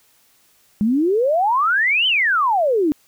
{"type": "exponential two-way sweep", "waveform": "sine", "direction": "up then down", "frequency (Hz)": [200.6, 3131, 283.5], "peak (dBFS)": -14, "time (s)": [0.81, 2.92], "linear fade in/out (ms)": 0, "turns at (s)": 2.07, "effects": ["white hiss -57 dBFS RMS until 3.07 s"]}